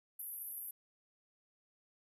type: band-pass noise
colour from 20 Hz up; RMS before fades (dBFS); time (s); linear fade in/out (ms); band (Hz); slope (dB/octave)
white; -45; 0.19-0.71; 5; 11000 to 13000; 96
effects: resampled to 32000 Hz